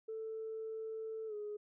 sine tone with pitch glide, 442.4 to 418.1 Hz, A4 to G#4, +9 to +12 cents, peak -39 dBFS, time 0.08-1.57 s, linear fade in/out 10 ms, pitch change -97 cents, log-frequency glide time 1.27-1.34 s, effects tanh soft clip ceiling -35 dBFS

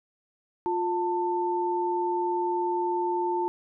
sine tone pair together, 353.2 / 890 Hz, F4 / A5, +20 / +20 cents, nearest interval octave + major third, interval 1600 cents, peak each -27 dBFS, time 0.66-3.48 s, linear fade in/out 0 ms, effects none

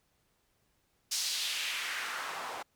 white noise with band-pass filter sweep, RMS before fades -36 dBFS, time 1.11-2.63 s, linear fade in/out 10 ms, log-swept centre 5500 to 740 Hz, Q 1.7, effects pink hiss -74 dBFS RMS until 2.75 s

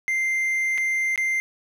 triangle tone with dropouts, 2090 Hz, C7, 2 cents flat, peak -19 dBFS, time 0.08-1.4 s, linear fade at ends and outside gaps 0 ms, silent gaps 0.777-0.781 / 1.159-1.177 s, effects none

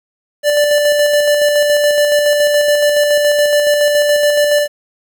square tone with tremolo, 587.3 Hz, D5, in tune, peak -9 dBFS, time 0.43-4.68 s, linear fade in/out 50 ms, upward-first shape square, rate 7.1 Hz, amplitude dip 30%, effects 8-bit

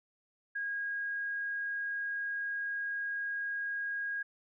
sine tone, 1636 Hz, G#6, 26 cents flat, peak -33 dBFS, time 0.55-4.23 s, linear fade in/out 10 ms, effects none

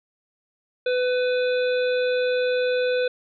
harmonic tone, 500 Hz, B4, 21 cents sharp, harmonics 1 / 3 / 5 / 7 / 8, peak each -20 / -30 / -34 / -37 / -38 dBFS, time 0.86-3.08 s, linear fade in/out 5 ms, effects none

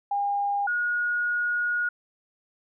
sine tone pair in turn, 808 / 1444.3 Hz, G#5 / F#6, -48 / -42 cents, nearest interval minor seventh, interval 1006 cents, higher second, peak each -23 dBFS, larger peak neither, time 0.11-0.67 / 0.67-1.89 s, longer second, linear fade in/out 5 ms, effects none

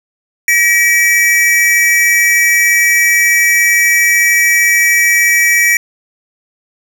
square tone pair together, 1910.4 / 2299 Hz, A#6 / D7, +42 / -37 cents, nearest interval minor third, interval 321 cents, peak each -11 dBFS, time 0.48-5.77 s, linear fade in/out 2 ms, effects none

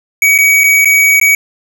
square tone with dropouts, 2262 Hz, C#7, 34 cents sharp, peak -6 dBFS, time 0.22-1.35 s, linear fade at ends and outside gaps 2 ms, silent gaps 0.379-0.386 / 0.636-0.64 / 0.847-0.855 / 1.199-1.213 s, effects none

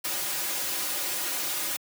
white noise with comb filter, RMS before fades -30 dBFS, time 0.04-1.77 s, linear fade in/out 10 ms, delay 4.5 ms, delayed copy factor -0.8, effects high-pass 200 Hz 12 dB/octave

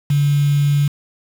sine tone with quantisation, 143.7 Hz, D3, 37 cents flat, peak -12 dBFS, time 0.1-0.88 s, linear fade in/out 5 ms, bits 5, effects none

